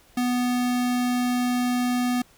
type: tone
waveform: square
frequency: 246.9 Hz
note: B3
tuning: in tune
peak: -22 dBFS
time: 0.17-2.22 s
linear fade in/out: 5 ms
effects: pink hiss -56 dBFS RMS until 2.37 s